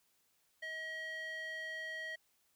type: tone with band-pass filter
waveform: square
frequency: 636 Hz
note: D#5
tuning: 38 cents sharp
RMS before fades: -43 dBFS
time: 0.62-2.16 s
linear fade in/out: 10 ms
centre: 2200 Hz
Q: 4.5
effects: white hiss -75 dBFS RMS until 2.55 s